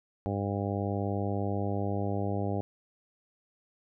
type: harmonic tone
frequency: 100.3 Hz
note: G2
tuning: 40 cents sharp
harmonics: 1 / 2 / 3 / 4 / 5 / 6 / 7 / 8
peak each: -32 / -35 / -37 / -38 / -39 / -40 / -40 / -41 dBFS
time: 0.26-2.61 s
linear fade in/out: 0 ms
effects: none